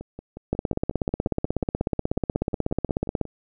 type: two click trains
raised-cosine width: 2 ms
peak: -9 / -23 dBFS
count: 45 / 19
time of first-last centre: 0.53-3.213 / 0.01-3.253 s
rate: 16.4 / 5.55 Hz
effects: none